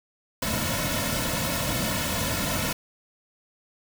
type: noise with comb filter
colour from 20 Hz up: pink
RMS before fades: -27 dBFS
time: 0.42-2.73 s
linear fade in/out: 5 ms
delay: 2.5 ms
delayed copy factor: -0.8
effects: none